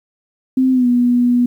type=tone with pitch glide; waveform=sine; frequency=260 to 244 Hz; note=C4 to B3; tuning=-11 to -21 cents; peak=-10 dBFS; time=0.57-1.46 s; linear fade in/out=5 ms; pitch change=-110 cents; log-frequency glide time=0.72-0.87 s; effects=8-bit